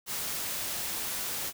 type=noise; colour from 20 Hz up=white; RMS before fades=-34 dBFS; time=0.06-1.53 s; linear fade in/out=50 ms; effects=none